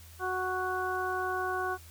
harmonic tone, 370 Hz, F#4, in tune, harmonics 1 / 2 / 3 / 4, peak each -35 / -35 / -35 / -35 dBFS, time 0.19-1.78 s, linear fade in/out 50 ms, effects added 82 Hz sine -50 dBFS peak until 1.9 s + white hiss -55 dBFS RMS until 1.9 s

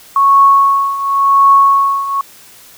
sine tone with tremolo, 1105 Hz, C#6, 6 cents flat, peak -3 dBFS, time 0.16-2.21 s, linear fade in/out 2 ms, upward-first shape triangle, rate 0.92 Hz, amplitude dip 80%, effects white hiss -40 dBFS RMS until 2.77 s

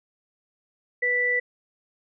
sine tone pair together, 492.4 / 1972.2 Hz, B4 / B6, -5 / -3 cents, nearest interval 2 octaves, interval 2402 cents, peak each -29 / -21 dBFS, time 1.02-1.4 s, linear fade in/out 10 ms, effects none

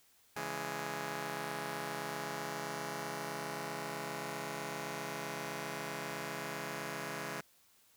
5% pulse chord, C# minor, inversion none, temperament just, 138.59 / 166.31 / 207.9 Hz, C#3 / E3 / G#3, 0 / +16 / +2 cents, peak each -32 dBFS, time 0.36-7.41 s, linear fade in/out 5 ms, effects white hiss -67 dBFS RMS until 7.96 s

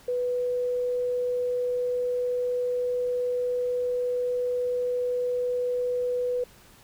sine tone, 493.9 Hz, B4, in tune, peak -24 dBFS, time 0.08-6.44 s, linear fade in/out 5 ms, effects pink hiss -54 dBFS RMS until 6.83 s

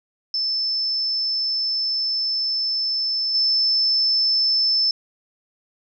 sine tone with level steps, 5274 Hz, E8, in tune, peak -20 / -16 dBFS, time 0.34-4.91 s, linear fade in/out 2 ms, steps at 3.34 s, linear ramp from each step 10 ms, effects none

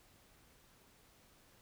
silence, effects pink hiss -66 dBFS RMS until 1.61 s

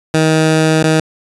15% pulse tone with dropouts, 158 Hz, D#3, 27 cents sharp, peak -3 dBFS, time 0.14-1 s, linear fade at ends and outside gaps 2 ms, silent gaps 0.828-0.839 s, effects resampled to 24000 Hz

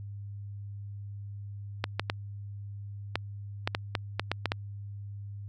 clicks, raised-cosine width 0.3 ms, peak -11 dBFS, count 11, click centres 1.841 / 1.996 / 2.099 / 3.156 / 3.675 / 3.749 / 3.952 / 4.196 / 4.316 / 4.457 / 4.519 s, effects added 101 Hz sine -38 dBFS peak until 5.48 s

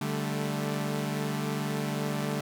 sawtooth chord, D suspended fourth, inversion none, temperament equal with one note detuned, 146.83 / 196 / 218.4 Hz, D3 / G3 / A3, 0 / 0 / -13 cents, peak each -28 / -31 / -30 dBFS, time 0.01-2.41 s, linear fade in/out 5 ms, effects none

